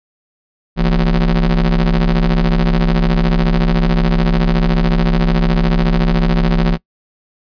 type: ring-modulated tone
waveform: 35% pulse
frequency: 65.41 Hz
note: C2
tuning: in tune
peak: -6 dBFS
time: 0.76-6.78 s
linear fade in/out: 50 ms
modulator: 105 Hz
effects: noise-tail reverb RT60 0.1 s tail -23 dB re dry + resampled to 11025 Hz